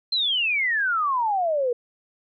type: exponential sweep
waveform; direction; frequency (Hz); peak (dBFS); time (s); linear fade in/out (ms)
sine; down; 4186 to 470; -20; 0.12-1.73; 5
effects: none